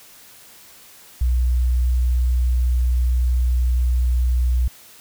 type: tone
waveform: sine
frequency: 61.74 Hz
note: B1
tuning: in tune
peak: -14 dBFS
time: 1.21-4.68 s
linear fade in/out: 5 ms
effects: tanh soft clip ceiling -11 dBFS + white hiss -46 dBFS RMS until 5 s